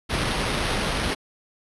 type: noise with sample-and-hold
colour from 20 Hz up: pink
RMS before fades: -25 dBFS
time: 0.09-1.15 s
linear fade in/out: 20 ms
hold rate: 7350 Hz
effects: resampled to 24000 Hz